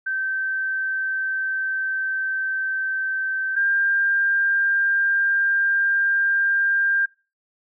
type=tone pair in turn; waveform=sine; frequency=1550 / 1595.4 Hz; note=G6 / G6; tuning=-20 / +30 cents; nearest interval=unison; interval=50 cents; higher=second; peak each=-22 / -17 dBFS; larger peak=second; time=0.06-3.56 / 3.56-7.06 s; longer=neither; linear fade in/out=10 ms; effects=noise-tail reverb RT60 0.3 s tail -21 dB re dry